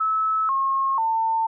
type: tone with pitch steps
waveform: sine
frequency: 1300 / 1080.6 / 898.2 Hz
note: E6 / C#6 / A5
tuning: -24 / -44 / +35 cents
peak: -19 dBFS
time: 0-1.47 s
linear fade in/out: 10 ms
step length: 490 ms
effects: none